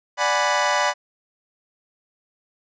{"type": "chord", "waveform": "25% pulse", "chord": "G# half-diminished seventh", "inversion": "second", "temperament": "equal", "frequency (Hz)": [587.3, 740, 830.6, 987.8], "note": ["D5", "F#5", "G#5", "B5"], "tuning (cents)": [0, 0, 0, 0], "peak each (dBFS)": [-20, -22, -22, -18], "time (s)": [0.17, 0.94], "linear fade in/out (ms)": 50, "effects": ["resampled to 16000 Hz"]}